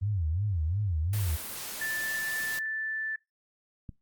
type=tone with vibrato; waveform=sine; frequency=90.2 Hz; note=F#2; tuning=44 cents flat; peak=-26 dBFS; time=0.01-1.37 s; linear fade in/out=20 ms; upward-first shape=sine; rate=2.8 Hz; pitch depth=280 cents each way
type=noise; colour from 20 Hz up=white; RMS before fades=-38 dBFS; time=1.13-2.59 s; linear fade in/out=2 ms
type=tone; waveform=sine; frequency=1760 Hz; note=A6; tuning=in tune; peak=-30 dBFS; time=1.81-3.16 s; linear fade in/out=5 ms
type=click; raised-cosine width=5 ms; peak=-28 dBFS; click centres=3.892 s
effects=noise-tail reverb RT60 0.2 s tail -24 dB re dry + Opus 32 kbps